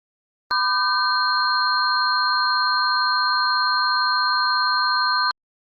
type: tone cluster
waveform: sine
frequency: 1000 / 1202 / 1539 / 4210 Hz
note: B5 / D6 / G6 / C8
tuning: +21 / +40 / -32 / +10 cents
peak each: -23 dBFS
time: 0.51-5.31 s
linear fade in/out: 0 ms
effects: Opus 24 kbps